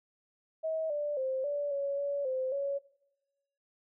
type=tone with pitch steps; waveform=sine; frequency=639 / 588 / 525 / 578 / 560 / 567 / 519 / 559 Hz; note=D#5 / D5 / C5 / D5 / C#5 / C#5 / C5 / C#5; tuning=+46 / +2 / +6 / -28 / +18 / +39 / -14 / +14 cents; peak=-30 dBFS; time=0.63-2.79 s; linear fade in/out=20 ms; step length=270 ms; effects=noise-tail reverb RT60 0.9 s tail -20 dB re dry